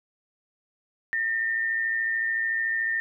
sine tone pair together, 1809.3 / 1923 Hz, A6 / B6, +48 / -47 cents, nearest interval minor second, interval 105 cents, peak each -24 / -33 dBFS, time 1.13-3 s, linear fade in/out 0 ms, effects none

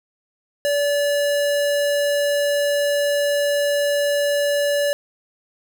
square tone, 576 Hz, D5, 34 cents flat, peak -18 dBFS, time 0.65-4.93 s, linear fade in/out 0 ms, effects none

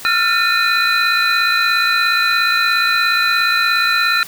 sine tone cluster, 1357 / 1414 / 1799 / 2473 / 4032 Hz, E6 / F6 / A6 / D#7 / B7, +50 / +21 / +38 / -11 / +35 cents, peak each -19 dBFS, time 0.05-4.23 s, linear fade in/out 0 ms, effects white hiss -34 dBFS RMS until 4.27 s

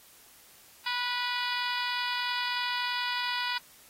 harmonic tone, 490 Hz, B4, 14 cents flat, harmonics 2 / 3 / 4 / 5 / 6 / 7 / 8 / 9 / 10, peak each -34 / -36 / -37 / -38 / -39 / -39 / -40 / -41 / -41 dBFS, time 0.86-3.58 s, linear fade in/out 5 ms, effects white hiss -56 dBFS RMS until 3.89 s + AAC 48 kbps

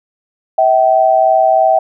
sine tone pair together, 645.9 / 769 Hz, E5 / G5, -35 / -33 cents, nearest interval minor third, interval 302 cents, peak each -10 dBFS, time 0.58-1.79 s, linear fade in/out 5 ms, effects none

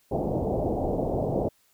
white low-pass noise, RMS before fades -27 dBFS, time 0.11-1.49 s, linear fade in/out 10 ms, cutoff 730 Hz, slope 48 dB/octave, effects white hiss -65 dBFS RMS until 1.73 s

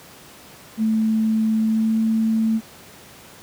sine tone with pitch glide, 220 to 222.4 Hz, A3 to A3, 0 to +19 cents, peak -16 dBFS, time 0.77-2.61 s, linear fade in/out 50 ms, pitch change +19 cents, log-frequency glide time 1.59-2.02 s, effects pink hiss -44 dBFS RMS until 3.42 s + high-pass 100 Hz 12 dB/octave

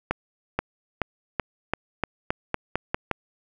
accelerating click train, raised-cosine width 0.5 ms, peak -8 dBFS, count 11, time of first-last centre 0.11-3.113 s, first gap 480 ms, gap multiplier 0.89, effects none

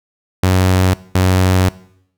sawtooth tone bursts at uneven times, 92.8 Hz, F#2, 6 cents sharp, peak -6 dBFS, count 2, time 0.43-0.94 / 1.15-1.69 s, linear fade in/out 5 ms, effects noise-tail reverb RT60 0.7 s tail -20 dB re dry

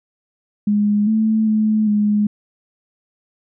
sine tone with pitch steps, 207.2 / 219.2 / 215.7 / 208.6 Hz, G#3 / A3 / A3 / G#3, -4 / -6 / -34 / +8 cents, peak -13 dBFS, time 0.67-2.27 s, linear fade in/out 5 ms, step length 400 ms, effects none

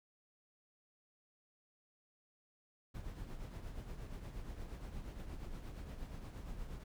brown noise with tremolo, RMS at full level -44 dBFS, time 2.94-6.84 s, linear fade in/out 10 ms, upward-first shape triangle, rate 8.5 Hz, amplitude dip 55%, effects none

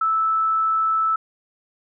sine tone, 1313 Hz, E6, 7 cents flat, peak -17 dBFS, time 0.01-1.16 s, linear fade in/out 5 ms, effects none

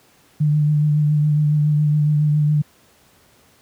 sine tone with vibrato, 149.8 Hz, D3, 35 cents sharp, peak -13 dBFS, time 0.4-2.62 s, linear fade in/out 10 ms, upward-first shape triangle, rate 7.2 Hz, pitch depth 28 cents each way, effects pink hiss -54 dBFS RMS until 3.61 s + high-pass 80 Hz 12 dB/octave

